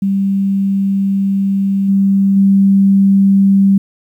sine tone with level steps, 196 Hz, G3, in tune, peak -11 / -8 / -6 dBFS, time 0.02-3.78 s, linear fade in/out 5 ms, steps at 1.88 / 2.36 s, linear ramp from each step 10 ms, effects 8-bit

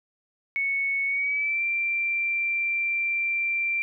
sine tone with pitch glide, 2213 to 2358 Hz, C#7 to D7, -3 to +6 cents, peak -23 dBFS, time 0.56-3.82 s, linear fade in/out 0 ms, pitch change +109 cents, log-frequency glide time 1.06-1.63 s, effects none

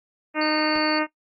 harmonic tone, 307.1 Hz, D#4, 23 cents flat, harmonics 1 / 2 / 3 / 4 / 5 / 6 / 7 / 8 / 9, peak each -24 / -27 / -29 / -30 / -31 / -32 / -32 / -33 / -34 dBFS, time 0.34-1.07 s, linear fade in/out 50 ms
sine tone, 4512 Hz, C#8, 30 cents sharp, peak -27 dBFS, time 0.41-0.99 s, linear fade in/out 5 ms
effects noise-tail reverb RT60 0.1 s tail -17 dB re dry + Opus 32 kbps

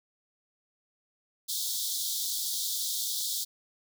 pink high-pass noise, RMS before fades -32 dBFS, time 1.48-3.45 s, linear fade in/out 20 ms, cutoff 3400 Hz, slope 96 dB/octave, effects none

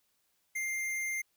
square tone, 2103 Hz, C7, 8 cents sharp, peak -33 dBFS, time 0.55-1.22 s, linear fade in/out 10 ms, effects white hiss -75 dBFS RMS until 1.36 s

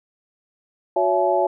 sine tone cluster, 365.7 / 561 / 667 / 854 Hz, F#4 / C#5 / E5 / G#5, -20 / +21 / +20 / +48 cents, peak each -23 / -21 / -21 / -22 dBFS, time 0.96-1.47 s, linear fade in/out 5 ms, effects none

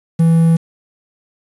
triangle tone with quantisation, 164.81 Hz, E3, in tune, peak -6 dBFS, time 0.19-0.57 s, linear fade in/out 10 ms, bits 6, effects resampled to 24000 Hz

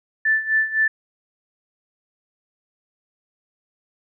sine tone with tremolo, 1760 Hz, A6, in tune, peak -14 dBFS, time 0.25-0.88 s, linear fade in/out 5 ms, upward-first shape sine, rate 3.9 Hz, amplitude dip 80%, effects none

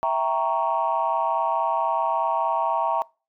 sine chord, E diminished seventh, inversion none, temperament equal, 659.3 / 784 / 932.3 / 1108.7 Hz, E5 / G5 / Bb5 / Db6, 0 / 0 / 0 / 0 cents, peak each -25 / -27 / -23 / -27 dBFS, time 0.03-3.02 s, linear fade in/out 0 ms, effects noise-tail reverb RT60 0.3 s tail -23 dB re dry + tanh soft clip ceiling -12 dBFS

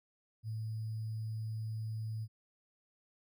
sine tone with sample-and-hold, 110 Hz, A2, in tune, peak -36 dBFS, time 0.43-2.28 s, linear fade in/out 50 ms, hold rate 4900 Hz, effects none

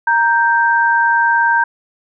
sine tone pair together, 932.3 / 1569.6 Hz, A#5 / G6, 0 / +2 cents, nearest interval major sixth, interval 902 cents, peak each -13 dBFS, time 0.07-1.64 s, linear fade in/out 5 ms, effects none

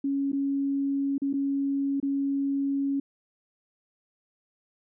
sine tone with dropouts, 277.2 Hz, C#4, in tune, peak -24 dBFS, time 0.04-3 s, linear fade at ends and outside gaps 5 ms, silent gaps 0.319-0.329 / 1.181-1.218 / 1.33-1.337 / 2.001-2.027 s, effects none

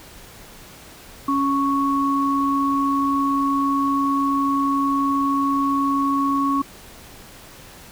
sine tone pair together, 277.2 / 1108.7 Hz, C#4 / C#6, 0 / 0 cents, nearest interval 2 octaves, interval 2400 cents, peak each -20 dBFS, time 1.28-6.62 s, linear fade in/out 5 ms, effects pink hiss -43 dBFS RMS until 7.91 s

